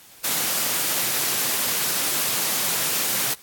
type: high-pass noise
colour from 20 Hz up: white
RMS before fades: -23 dBFS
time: 0.24-3.34 s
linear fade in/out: 5 ms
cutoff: 110 Hz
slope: 96 dB/octave
effects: white hiss -48 dBFS RMS until 3.42 s + AAC 64 kbps